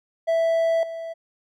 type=tone with level steps; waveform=triangle; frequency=659.3 Hz; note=E5; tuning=in tune; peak=-16 / -28 dBFS; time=0.27-1.14 s; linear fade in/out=20 ms; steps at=0.83 s; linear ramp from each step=2 ms; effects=none